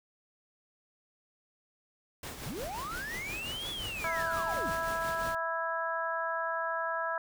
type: noise with tremolo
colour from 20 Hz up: pink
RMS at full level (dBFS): -40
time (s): 2.23-5.35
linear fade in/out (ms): 2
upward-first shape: triangle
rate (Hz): 5.7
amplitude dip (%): 55
type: linear two-way sweep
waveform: triangle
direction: up then down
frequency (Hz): 92.5 to 3451 to 92.5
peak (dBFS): -35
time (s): 2.46-4.72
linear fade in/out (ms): 0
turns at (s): 3.7
type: harmonic tone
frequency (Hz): 329.6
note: E4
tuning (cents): 0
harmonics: 2 / 3 / 4 / 5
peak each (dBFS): -36 / -36 / -36 / -36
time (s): 4.04-7.18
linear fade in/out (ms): 2
effects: none